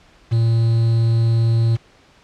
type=tone with quantisation; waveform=triangle; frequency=114.7 Hz; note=A#2; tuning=28 cents flat; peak=-11 dBFS; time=0.31-1.77 s; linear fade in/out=20 ms; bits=6; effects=pink hiss -51 dBFS RMS until 2.23 s + low-pass 5000 Hz 12 dB/octave